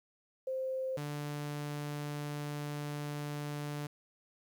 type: tone pair in turn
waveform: sine / sawtooth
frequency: 523.3 / 146.85 Hz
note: C5 / D3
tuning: 0 / 0 cents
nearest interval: octave + minor seventh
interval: 2200 cents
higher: first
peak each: -33 / -33 dBFS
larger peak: neither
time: 0.47-0.97 / 0.97-3.87 s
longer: second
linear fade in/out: 5 ms
effects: 11-bit